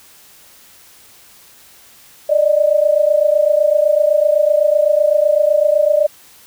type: tone pair together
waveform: sine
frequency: 586 / 613.9 Hz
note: D5 / D#5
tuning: -4 / -23 cents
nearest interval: minor second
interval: 81 cents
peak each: -13 dBFS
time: 2.29-6.07 s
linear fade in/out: 10 ms
effects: white hiss -45 dBFS RMS until 6.46 s